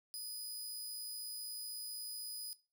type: tone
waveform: 20% pulse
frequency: 4978 Hz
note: D#8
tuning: in tune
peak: -36 dBFS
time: 0.14-2.53 s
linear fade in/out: 0 ms
effects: noise-tail reverb RT60 0.3 s tail -18 dB re dry